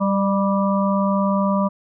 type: harmonic tone with a mistuned harmonic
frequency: 196 Hz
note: G3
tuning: in tune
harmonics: 1 / 3 / 5 / 6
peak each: -18 / -23 / -25 / -26 dBFS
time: 0-1.69 s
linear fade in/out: 20 ms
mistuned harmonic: 3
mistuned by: +27 cents
effects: none